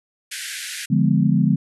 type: band-pass noise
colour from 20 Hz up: pink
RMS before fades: -31 dBFS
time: 0.31-0.86 s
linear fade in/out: 10 ms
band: 1500 to 12000 Hz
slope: 96 dB/octave
type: chord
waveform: sine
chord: D diminished seventh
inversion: none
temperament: equal with one note detuned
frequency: 146.83 / 174.61 / 207.7 / 250.4 Hz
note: D3 / F3 / Ab3 / Cb4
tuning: 0 / 0 / 0 / +24 cents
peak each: -19 / -19 / -19 / -22 dBFS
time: 0.9-1.56 s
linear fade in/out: 10 ms
effects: none